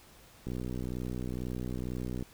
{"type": "click train", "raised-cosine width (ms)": 3, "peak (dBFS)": -24, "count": 110, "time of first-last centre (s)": [0.47, 2.225], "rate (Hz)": 62.1, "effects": ["pink hiss -57 dBFS RMS until 2.33 s"]}